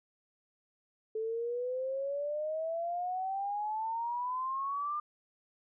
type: exponential sweep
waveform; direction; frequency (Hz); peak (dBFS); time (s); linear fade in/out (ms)
sine; up; 435.3 to 1206; -32; 1.15-5; 5
effects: none